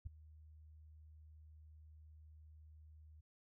sine tone with ADSR envelope, 77.2 Hz, D#2, 13 cents flat, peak -38 dBFS, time 0.05-3.21 s, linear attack 16 ms, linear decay 9 ms, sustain -19 dB, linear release 9 ms, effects none

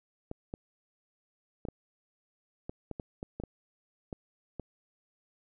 clicks, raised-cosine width 2 ms, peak -24 dBFS, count 12, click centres 0.314 / 0.539 / 1.652 / 1.686 / 2.695 / 2.913 / 2.998 / 3.229 / 3.4 / 3.437 / 4.128 / 4.597 s, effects none

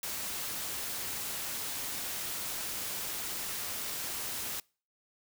white noise, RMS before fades -37 dBFS, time 0.03-4.6 s, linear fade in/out 2 ms, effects noise-tail reverb RT60 0.4 s tail -26 dB re dry

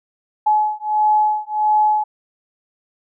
sine beating tone pair, 850 / 851.5 Hz, G#5 / G#5, +40 / +43 cents, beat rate 1.5 Hz, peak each -17 dBFS, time 0.46-2.04 s, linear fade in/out 10 ms, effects none

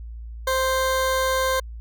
20% pulse tone, 523.3 Hz, C5, in tune, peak -15 dBFS, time 0.47-1.6 s, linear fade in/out 5 ms, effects added 57 Hz sine -33 dBFS peak until 1.8 s

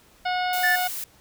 harmonic tone, 728 Hz, F#5, 28 cents flat, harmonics 1 / 2 / 3 / 4 / 5 / 6 / 7, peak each -24 / -30 / -34 / -36 / -38 / -40 / -41 dBFS, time 0.25-0.88 s, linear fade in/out 10 ms
blue noise, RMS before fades -32 dBFS, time 0.53-1.04 s, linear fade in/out 2 ms
triangle tone, 1760 Hz, A6, in tune, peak -17 dBFS, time 0.63-0.76 s, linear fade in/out 10 ms
effects pink hiss -56 dBFS RMS until 1.2 s

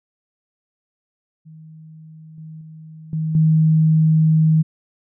sine tone with level steps, 158 Hz, D#3, 27 cents sharp, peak -38 / -33 / -36 / -19 / -11 dBFS, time 1.45-4.63 s, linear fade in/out 20 ms, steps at 2.38 / 2.61 / 3.13 / 3.35 s, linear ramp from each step 2 ms, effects none

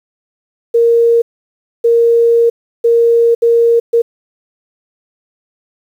sine tone bursts at uneven times, 466.2 Hz, A#4, in tune, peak -6 dBFS, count 5, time 0.74-1.22 / 1.84-2.5 / 2.84-3.35 / 3.42-3.8 / 3.93-4.02 s, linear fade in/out 10 ms, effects 7-bit

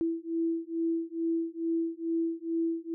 sine beating tone pair, 329.6 / 331.9 Hz, E4 / E4, 0 / +12 cents, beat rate 2.3 Hz, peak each -31 dBFS, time 0.01-2.94 s, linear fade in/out 0 ms, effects none

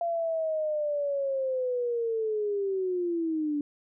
sine linear sweep, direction down, 687 to 287.7 Hz, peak -26 dBFS, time 0.01-3.61 s, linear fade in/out 2 ms, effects none

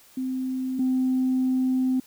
sine tone pair in turn, 259.1 / 258 Hz, C4 / C4, -17 / -24 cents, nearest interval unison, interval 7 cents, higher first, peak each -25 / -19 dBFS, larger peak second, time 0.17-0.79 / 0.79-2 s, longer second, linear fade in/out 5 ms, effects tanh soft clip ceiling -16 dBFS + white hiss -54 dBFS RMS until 2.06 s

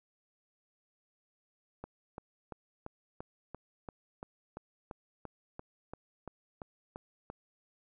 click train, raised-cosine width 1 ms, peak -28 dBFS, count 17, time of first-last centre 1.84-7.301 s, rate 2.93 Hz, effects none

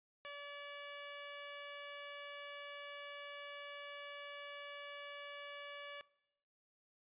10% pulse tone, 574 Hz, D5, 40 cents flat, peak -38 dBFS, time 0.25-6.01 s, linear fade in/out 0 ms, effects noise-tail reverb RT60 0.8 s tail -20 dB re dry + resampled to 8000 Hz

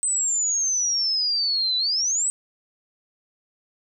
sine exponential two-way sweep, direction down then up, 8220 to 3951 to 8220 Hz, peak -20 dBFS, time 0.03-2.3 s, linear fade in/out 0 ms, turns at 1.77 s, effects none

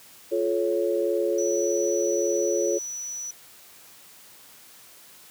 sine chord, F augmented, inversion none, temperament equal with one note detuned, 349.2 / 430.9 / 554.4 Hz, F4 / A4 / C#5, 0 / -36 / 0 cents, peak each -26 dBFS, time 0.31-2.79 s, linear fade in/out 20 ms
sine tone, 5920 Hz, F#8, in tune, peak -31 dBFS, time 1.38-3.31 s, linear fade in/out 5 ms
effects white hiss -50 dBFS RMS until 5.3 s + high-pass 80 Hz 12 dB/octave

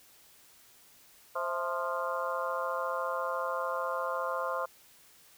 harmonic tone with a mistuned harmonic, 174.61 Hz, F3, in tune, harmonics 3 / 4 / 5 / 6 / 7 / 8, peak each -35 / -39 / -44 / -35 / -38 / -40 dBFS, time 1.35-4.66 s, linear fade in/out 10 ms, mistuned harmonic 4, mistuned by -87 cents, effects white hiss -59 dBFS RMS until 5.37 s

